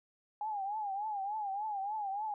sine tone with vibrato, 821 Hz, G#5, 20 cents flat, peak -34 dBFS, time 0.41-2.34 s, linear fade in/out 2 ms, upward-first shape triangle, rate 3.4 Hz, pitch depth 130 cents each way, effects none

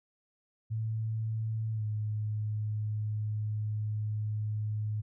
sine tone with pitch glide, 110.7 to 106.68 Hz, A2 to G#2, +11 to +47 cents, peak -30 dBFS, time 0.7-5.02 s, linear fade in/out 20 ms, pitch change -64 cents, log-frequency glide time 1.73-1.84 s, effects none

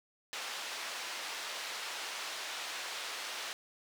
white band-pass noise, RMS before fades -41 dBFS, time 0.33-3.53 s, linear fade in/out 0 ms, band 590 to 4400 Hz, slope 12 dB/octave, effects none

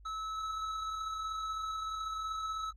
sine tone with hard clipping, 1300 Hz, E6, 24 cents flat, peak -38 dBFS, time 0.05-2.71 s, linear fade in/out 10 ms, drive 8 dB, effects added 50 Hz sine -53 dBFS peak until 2.76 s + AAC 32 kbps

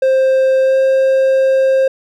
triangle tone with pitch glide, 527 to 531.3 Hz, C5 to C5, +12 to +26 cents, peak -7 dBFS, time 0.02-1.88 s, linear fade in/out 5 ms, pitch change +14 cents, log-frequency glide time 0.62-0.77 s, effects none

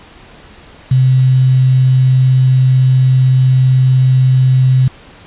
sine tone with quantisation, 129.7 Hz, C3, 15 cents flat, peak -6 dBFS, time 0.91-4.88 s, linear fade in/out 5 ms, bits 5, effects pink hiss -39 dBFS RMS until 5.26 s + resampled to 8000 Hz

